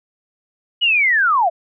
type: linear sweep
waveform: sine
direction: down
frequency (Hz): 2960 to 622.3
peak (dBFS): -12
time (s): 0.81-1.5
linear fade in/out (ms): 20
effects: none